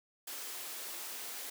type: high-pass noise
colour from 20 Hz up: white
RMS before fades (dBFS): -43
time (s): 0.27-1.5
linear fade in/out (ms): 5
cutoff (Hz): 270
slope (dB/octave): 24
effects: none